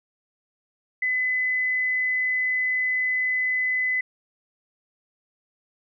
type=tone; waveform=sine; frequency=2014 Hz; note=B6; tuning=33 cents sharp; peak=-21 dBFS; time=1.02-4.01 s; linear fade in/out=5 ms; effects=none